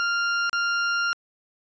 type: tone with dropouts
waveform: 40% pulse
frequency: 1395 Hz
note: F6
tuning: 2 cents flat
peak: -21 dBFS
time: 0-1.13 s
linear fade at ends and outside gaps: 0 ms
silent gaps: 0.495-0.53 s
effects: resampled to 16000 Hz